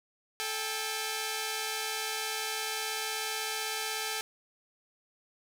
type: tone pair together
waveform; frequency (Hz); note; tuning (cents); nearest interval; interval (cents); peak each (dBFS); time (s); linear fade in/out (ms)
5% pulse; 437 / 797.8; A4 / G5; -12 / +30; minor seventh; 1042; -23 / -24; 0.4-4.21; 0
effects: none